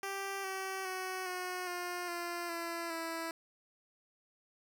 10% pulse tone with pitch steps, 392 / 382.4 / 373 / 363.9 / 354.9 / 346.2 / 337.7 / 329.4 Hz, G4 / G4 / F#4 / F#4 / F4 / F4 / E4 / E4, 0 / -43 / +14 / -29 / +28 / -15 / +42 / -1 cents, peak -29 dBFS, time 0.03-3.31 s, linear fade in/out 2 ms, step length 410 ms, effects none

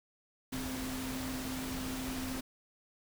sine tone in noise, 259.2 Hz, C4, 16 cents flat, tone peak -38 dBFS, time 0.52-2.41 s, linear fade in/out 10 ms, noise pink, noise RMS -41 dBFS, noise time 0.52-2.41 s, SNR 0 dB, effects none

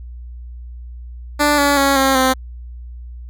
10% pulse tone with pitch steps, 293.7 / 285 / 276.6 / 268.4 / 260.5 Hz, D4 / C#4 / C#4 / C4 / C4, 0 / +48 / -4 / +44 / -7 cents, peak -4 dBFS, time 1.39-2.34 s, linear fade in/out 20 ms, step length 190 ms, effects added 60 Hz sine -30 dBFS peak until 3.29 s

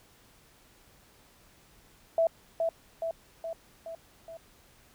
sine tone with echo, 659.3 Hz, E5, in tune, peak -21 dBFS, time 2.18-2.27 s, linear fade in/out 2 ms, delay 420 ms, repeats 5, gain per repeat -4 dB, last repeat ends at 4.37 s, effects pink hiss -60 dBFS RMS until 4.94 s

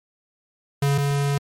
square tone pair in turn, 140.9 / 141.57 Hz, C#3 / C#3, +29 / +37 cents, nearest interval unison, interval 8 cents, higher second, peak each -18 / -20 dBFS, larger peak first, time 0.82-0.98 / 0.98-1.38 s, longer second, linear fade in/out 5 ms, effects MP3 64 kbps

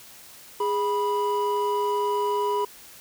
triangle tone pair together, 413 / 981.3 Hz, G#4 / B5, -10 / -11 cents, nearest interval octave + minor third, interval 1499 cents, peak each -23 dBFS, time 0.6-2.65 s, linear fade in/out 5 ms, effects white hiss -47 dBFS RMS until 3 s

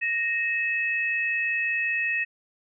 sine tone pair together, 1864.7 / 2590 Hz, A#6 / E7, 0 / -31 cents, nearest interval tritone, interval 569 cents, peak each -26 dBFS, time 0.01-2.25 s, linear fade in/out 20 ms, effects none

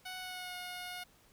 10% pulse tone with pitch glide, 740 to 721.8 Hz, F#5 to F#5, 0 to -43 cents, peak -33 dBFS, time 0.05-1.04 s, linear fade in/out 10 ms, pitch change -43 cents, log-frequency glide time 0.18-0.57 s, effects pink hiss -65 dBFS RMS until 1.32 s

